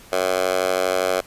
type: tone with high-pass filter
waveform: 10% pulse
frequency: 92.5 Hz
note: F#2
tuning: in tune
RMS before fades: -21 dBFS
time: 0.12-1.21 s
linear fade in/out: 10 ms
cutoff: 600 Hz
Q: 2.2
effects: pink hiss -46 dBFS RMS until 1.26 s + resampled to 32000 Hz